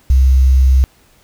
sine tone with quantisation, 65.41 Hz, C2, in tune, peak -6 dBFS, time 0.1-0.84 s, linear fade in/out 0 ms, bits 6, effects pink hiss -51 dBFS RMS until 1.23 s

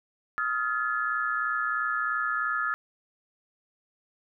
sine tone cluster, 1264 / 1387 / 1714 Hz, D#6 / F6 / A6, +27 / -12 / -46 cents, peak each -30 dBFS, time 0.38-2.74 s, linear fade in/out 0 ms, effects none

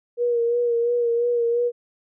sine tone with vibrato, 474.6 Hz, A#4, 31 cents sharp, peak -18 dBFS, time 0.17-1.72 s, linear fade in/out 50 ms, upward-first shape sine, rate 2.9 Hz, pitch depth 32 cents each way, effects none

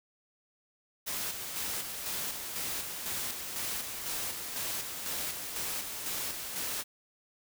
white noise with tremolo, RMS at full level -35 dBFS, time 1.06-6.84 s, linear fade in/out 20 ms, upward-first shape square, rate 2 Hz, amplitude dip 40%, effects none

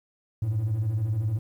triangle beating tone pair, 98 / 111 Hz, G2 / A2, 0 / +16 cents, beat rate 13 Hz, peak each -28 / -21 dBFS, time 0.42-1.39 s, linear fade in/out 5 ms, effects tanh soft clip ceiling -20 dBFS + 10-bit

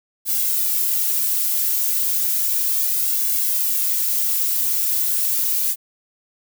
violet noise with flanger, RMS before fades -20 dBFS, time 0.25-5.76 s, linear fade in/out 50 ms, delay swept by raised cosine 1.6 to 3.2 ms, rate 0.33 Hz, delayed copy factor -0.75, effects none

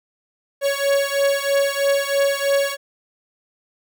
45% pulse beating tone pair, 556 / 559.1 Hz, C#5 / C#5, +5 / +15 cents, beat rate 3.1 Hz, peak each -20 dBFS, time 0.61-2.77 s, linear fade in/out 50 ms, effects none

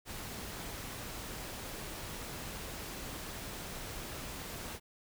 pink noise, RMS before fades -43 dBFS, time 0.05-4.8 s, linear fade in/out 50 ms, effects none

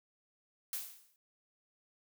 blue noise with exponential decay, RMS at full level -36 dBFS, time 0.73-1.16 s, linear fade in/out 1 ms, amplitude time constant 93 ms, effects none

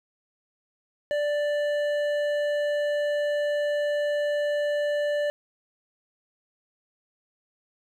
triangle tone with hard clipping, 587.3 Hz, D5, in tune, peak -25 dBFS, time 1.11-5.3 s, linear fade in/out 0 ms, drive 13 dB, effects none

